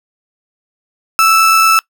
35% pulse tone with amplitude modulation, 1317 Hz, E6, 2 cents flat, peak -4 dBFS, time 1.19-1.79 s, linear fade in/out 0 ms, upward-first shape sine, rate 88.7 Hz, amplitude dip 25%, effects noise-tail reverb RT60 0.1 s tail -23 dB re dry

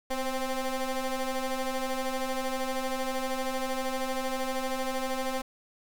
20% pulse ring-modulated tone, 261.6 Hz, C4, in tune, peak -21 dBFS, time 0.1-5.42 s, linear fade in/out 10 ms, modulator 268 Hz, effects none

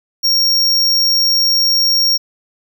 square tone, 5560 Hz, F8, 9 cents flat, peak -11 dBFS, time 0.23-2.18 s, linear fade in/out 20 ms, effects none

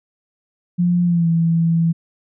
sine tone with pitch glide, 175.8 to 165.93 Hz, F3 to E3, +12 to +12 cents, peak -13 dBFS, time 0.78-1.93 s, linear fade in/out 20 ms, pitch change -100 cents, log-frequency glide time 1.04-1.28 s, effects none

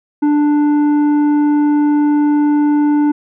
sine tone with tanh clipping, 294.8 Hz, D4, 7 cents sharp, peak -11 dBFS, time 0.22-3.12 s, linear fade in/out 10 ms, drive 8 dB, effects none

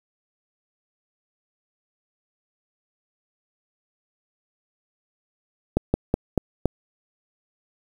slowing click train, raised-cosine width 2 ms, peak -5 dBFS, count 5, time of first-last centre 5.77-6.657 s, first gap 170 ms, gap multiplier 1.18, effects 7-bit

